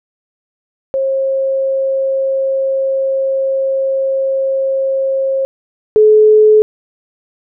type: tone pair in turn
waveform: sine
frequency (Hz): 537 / 428.9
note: C5 / A4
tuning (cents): +45 / -44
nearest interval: major third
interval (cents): 389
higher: first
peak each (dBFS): -12 / -4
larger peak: second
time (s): 0.94-5.45 / 5.96-6.62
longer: first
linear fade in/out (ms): 0
effects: none